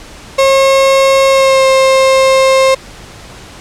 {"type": "tone with pitch glide", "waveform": "35% pulse", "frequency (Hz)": [540, 530.4], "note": ["C#5", "C5"], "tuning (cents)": [-45, 23], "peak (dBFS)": -4, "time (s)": [0.38, 2.75], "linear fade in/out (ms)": 10, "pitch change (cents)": -32, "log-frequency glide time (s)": [1.29, 1.66], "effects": ["pink hiss -33 dBFS RMS until 3.6 s", "low-pass 8000 Hz 12 dB/octave"]}